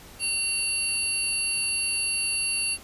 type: tone cluster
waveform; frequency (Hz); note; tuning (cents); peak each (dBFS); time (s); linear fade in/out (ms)
sine; 2748 / 4545 / 10640; F7 / C#8 / E9; -29 / +42 / +15; -28 / -30 / -28; 0.19-2.78; 50
effects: pink hiss -47 dBFS RMS until 2.83 s + resampled to 32000 Hz